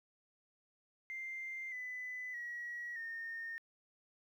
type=tone with pitch steps; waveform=sine; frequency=2093 / 2002 / 1914.9 / 1831.6 Hz; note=C7 / B6 / A#6 / A#6; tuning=0 / +23 / +46 / -31 cents; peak=-40 dBFS; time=1.1-3.58 s; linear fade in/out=0 ms; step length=620 ms; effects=tanh soft clip ceiling -36 dBFS + 12-bit